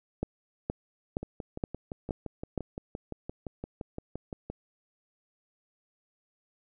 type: two click trains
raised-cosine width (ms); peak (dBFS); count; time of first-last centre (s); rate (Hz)
2; -16 / -23; 6 / 20; 0.23-2.577 / 1.23-4.5; 2.13 / 5.81
effects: none